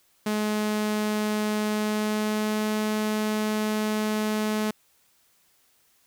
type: tone with pitch glide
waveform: sawtooth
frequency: 212.2 to 214.2 Hz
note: G#3 to A3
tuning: +38 to -46 cents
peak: -20 dBFS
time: 0.26-4.71 s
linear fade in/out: 5 ms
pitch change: +16 cents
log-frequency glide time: 1.67-2.72 s
effects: white hiss -64 dBFS RMS until 6.06 s